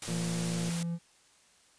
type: noise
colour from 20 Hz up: white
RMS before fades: -38 dBFS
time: 0.02-0.83 s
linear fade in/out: 2 ms
type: tone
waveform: triangle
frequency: 169.5 Hz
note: E3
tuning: 49 cents sharp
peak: -29 dBFS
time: 0.07-0.99 s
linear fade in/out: 50 ms
type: click train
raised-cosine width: 2 ms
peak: -29 dBFS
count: 72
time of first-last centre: 0.08-0.692 s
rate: 116 Hz
effects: white hiss -63 dBFS RMS until 1.78 s + resampled to 22050 Hz